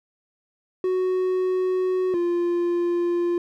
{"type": "tone pair in turn", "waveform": "triangle", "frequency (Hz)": [370, 347.5], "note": ["F#4", "F4"], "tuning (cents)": [0, -9], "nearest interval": "minor second", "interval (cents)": 109, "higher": "first", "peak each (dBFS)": -18, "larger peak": "neither", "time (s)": [[0.84, 2.14], [2.14, 3.38]], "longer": "first", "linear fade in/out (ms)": 2, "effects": []}